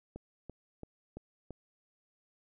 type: click train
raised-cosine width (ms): 2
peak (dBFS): -30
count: 5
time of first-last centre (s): 0.16-1.507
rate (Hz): 2.97
effects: none